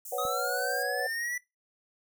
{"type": "high-pass noise", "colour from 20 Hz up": "white", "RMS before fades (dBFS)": -42, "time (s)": [0.05, 0.83], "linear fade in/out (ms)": 5, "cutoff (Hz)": 6300, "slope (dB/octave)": 48}
{"type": "chord", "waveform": "sine", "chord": "B suspended second", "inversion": "none", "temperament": "just", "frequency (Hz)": [493.9, 555.6, 740.8], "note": ["B4", "C#5", "F#5"], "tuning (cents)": [0, 4, 2], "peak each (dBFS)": -34, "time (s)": [0.12, 1.07], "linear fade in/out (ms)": 5}
{"type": "linear sweep", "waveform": "square", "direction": "up", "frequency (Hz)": [1244, 1975.5], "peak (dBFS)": -32, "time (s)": [0.18, 1.38], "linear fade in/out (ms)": 5}
{"type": "click", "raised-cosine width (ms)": 3, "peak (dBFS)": -32, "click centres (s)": 0.252}
{"effects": ["noise-tail reverb RT60 0.2 s tail -19 dB re dry"]}